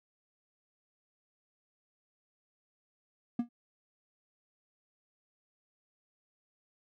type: tone with exponential decay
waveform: triangle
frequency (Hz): 238.4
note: A#3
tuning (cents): +39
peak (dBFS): -22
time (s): 3.39-3.49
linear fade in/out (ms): 5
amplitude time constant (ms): 20
effects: none